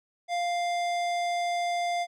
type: tone with hard clipping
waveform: sine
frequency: 698.5 Hz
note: F5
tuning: in tune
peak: -28 dBFS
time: 0.28-2.07 s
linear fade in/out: 50 ms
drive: 16 dB
effects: none